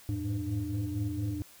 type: tone cluster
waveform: sine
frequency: 86.7 / 105 / 109.3 / 298.9 Hz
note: F2 / G#2 / A2 / D4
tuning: -12 / +19 / -11 / +31 cents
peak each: -37 / -35 / -33 / -34 dBFS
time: 0.09-1.42 s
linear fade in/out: 0 ms
effects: tanh soft clip ceiling -24 dBFS + white hiss -55 dBFS RMS until 1.6 s